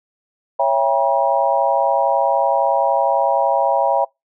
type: chord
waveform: sine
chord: C# diminished seventh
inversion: none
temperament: just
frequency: 554.4 / 665.2 / 798.3 / 957.9 Hz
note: C#5 / E5 / G5 / Bb5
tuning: 0 / +16 / +31 / +47 cents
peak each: -19 dBFS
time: 0.59-4.05 s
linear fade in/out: 10 ms
effects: noise-tail reverb RT60 0.2 s tail -26 dB re dry